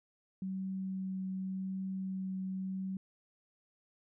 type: tone with vibrato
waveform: sine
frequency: 189.5 Hz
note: F#3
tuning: 42 cents sharp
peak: -35 dBFS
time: 0.42-2.97 s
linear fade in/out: 2 ms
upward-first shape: triangle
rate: 0.88 Hz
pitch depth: 9 cents each way
effects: none